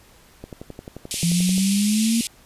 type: click train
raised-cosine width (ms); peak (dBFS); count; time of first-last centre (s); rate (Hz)
2; -21; 14; 0.44-1.58; 11.4
type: band-pass noise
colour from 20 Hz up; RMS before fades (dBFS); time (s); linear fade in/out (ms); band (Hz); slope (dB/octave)
white; -28; 1.11-2.27; 0; 2300 to 11000; 48
type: exponential sweep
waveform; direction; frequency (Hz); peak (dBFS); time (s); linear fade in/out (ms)
sine; up; 168.3 to 233.1; -17; 1.23-2.21; 2
effects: pink hiss -52 dBFS RMS until 2.45 s + resampled to 32000 Hz